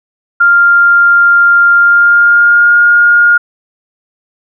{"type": "tone with pitch glide", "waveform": "sine", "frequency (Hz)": [1396.9, 1421.3], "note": ["F6", "F6"], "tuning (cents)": [0, 30], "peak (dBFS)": -3, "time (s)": [0.4, 3.38], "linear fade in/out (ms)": 10, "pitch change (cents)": 30, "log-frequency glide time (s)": [1.75, 2.77], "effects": []}